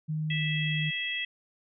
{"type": "tone with pitch glide", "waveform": "sine", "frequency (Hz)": [155.1, 154.12], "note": ["D#3", "D#3"], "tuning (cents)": [-5, -16], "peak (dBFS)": -28, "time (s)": [0.08, 0.91], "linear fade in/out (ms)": 20, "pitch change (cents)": -11, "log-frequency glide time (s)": [0.35, 0.43]}
{"type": "harmonic tone", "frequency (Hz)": 657, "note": "E5", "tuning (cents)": -6, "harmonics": [3, 4, 5], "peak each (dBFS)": [-34, -34, -34], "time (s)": [0.3, 1.25], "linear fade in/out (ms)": 5}
{"effects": []}